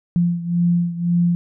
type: beating tone pair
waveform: sine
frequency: 172.6 / 174.5 Hz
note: F3 / F3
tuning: -20 / -1 cents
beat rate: 1.9 Hz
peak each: -17 / -21 dBFS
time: 0.16-1.35 s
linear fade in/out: 0 ms
effects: none